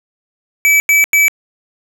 square tone bursts, 2300 Hz, D7, 37 cents flat, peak -8 dBFS, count 3, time 0.65-1.282 s, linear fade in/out 0 ms, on 150 ms, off 91 ms, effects none

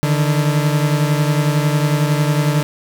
40% pulse beating tone pair, 146.83 / 157.83 Hz, D3 / D#3, 0 / +25 cents, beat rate 11 Hz, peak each -14 / -19 dBFS, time 0.03-2.63 s, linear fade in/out 0 ms, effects none

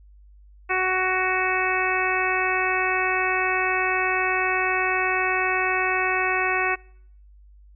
harmonic tone, 372 Hz, F#4, 9 cents sharp, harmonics 1 / 2 / 3 / 4 / 5 / 6 / 7, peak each -28 / -28 / -28 / -28 / -28 / -28 / -28 dBFS, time 0.69-6.76 s, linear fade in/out 20 ms, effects noise-tail reverb RT60 0.7 s tail -26 dB re dry + added 50 Hz sine -47 dBFS peak until 7.75 s

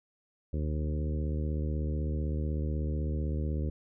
harmonic tone with a mistuned harmonic, 76 Hz, D#2, 40 cents flat, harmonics 1 / 2 / 3 / 4 / 5 / 6 / 7, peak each -30 / -36 / -40 / -42 / -44 / -46 / -47 dBFS, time 0.53-3.7 s, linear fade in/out 5 ms, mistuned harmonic 1, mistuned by -23 cents, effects none

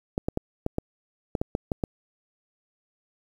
clicks, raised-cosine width 2 ms, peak -12 dBFS, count 10, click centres 0.179 / 0.285 / 0.374 / 0.664 / 0.784 / 1.352 / 1.415 / 1.551 / 1.718 / 1.838 s, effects 8-bit

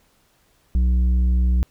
triangle tone with tanh clipping, 61.74 Hz, B1, in tune, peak -16 dBFS, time 0.75-1.63 s, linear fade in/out 0 ms, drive 11 dB, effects pink hiss -61 dBFS RMS until 1.7 s

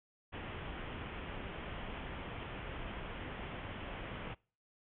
pink low-pass noise, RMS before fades -44 dBFS, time 0.32-4.35 s, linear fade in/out 20 ms, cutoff 3300 Hz, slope 96 dB/octave, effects noise-tail reverb RT60 0.4 s tail -25 dB re dry

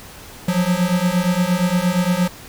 square beating tone pair, 174.61 / 183.21 Hz, F3 / F#3, 0 / -17 cents, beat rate 8.6 Hz, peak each -20 / -19 dBFS, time 0.48-2.28 s, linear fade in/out 5 ms, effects pink hiss -39 dBFS RMS until 2.48 s

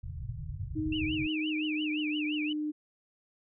white low-pass noise, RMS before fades -38 dBFS, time 0.03-1.27 s, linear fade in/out 5 ms, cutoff 150 Hz, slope 96 dB/octave
sine tone with pitch glide, 311.1 to 302.1 Hz, D#4 to D4, 0 to +49 cents, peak -30 dBFS, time 0.75-2.72 s, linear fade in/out 20 ms, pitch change -51 cents, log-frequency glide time 1.31-2.13 s
sine tone with vibrato, 2637 Hz, E7, in tune, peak -34 dBFS, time 0.92-2.53 s, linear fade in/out 5 ms, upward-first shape triangle, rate 5.8 Hz, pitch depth 250 cents each way
effects none

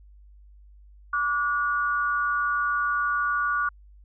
sine tone pair together, 1160.2 / 1447 Hz, D6 / F#6, -21 / -39 cents, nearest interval major third, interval 382 cents, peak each -25 dBFS, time 1.13-3.69 s, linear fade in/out 5 ms, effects added 50 Hz sine -48 dBFS peak until 4.04 s

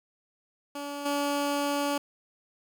15% pulse tone with level steps, 286.2 Hz, D4, 45 cents flat, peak -28 / -20 dBFS, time 0.75-1.98 s, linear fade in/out 5 ms, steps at 1.05 s, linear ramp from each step 10 ms, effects none

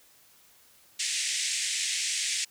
white band-pass noise, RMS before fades -30 dBFS, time 0.99-2.45 s, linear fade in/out 10 ms, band 1900 to 8700 Hz, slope 48 dB/octave, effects white hiss -59 dBFS RMS until 2.5 s

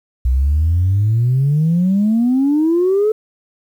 sine exponential sweep, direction up, 60.9 to 440 Hz, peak -10 dBFS, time 0.25-3.12 s, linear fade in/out 5 ms, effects tanh soft clip ceiling -8 dBFS + 8-bit

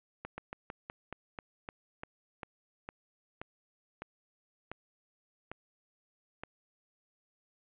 slowing click train, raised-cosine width 0.5 ms, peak -25 dBFS, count 16, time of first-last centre 0.25-6.435 s, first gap 130 ms, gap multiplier 1.15, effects resampled to 8000 Hz + 9-bit

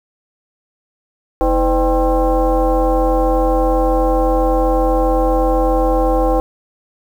sine tone with frequency modulation, 233.1 Hz, A#3, in tune, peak -11 dBFS, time 1.41-6.4 s, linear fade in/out 0 ms, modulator 277 Hz, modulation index 2.3, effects 7-bit

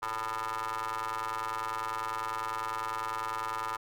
25% pulse ring-modulated tone, 110 Hz, A2, in tune, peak -26 dBFS, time 0.02-3.77 s, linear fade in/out 10 ms, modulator 1110 Hz, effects none

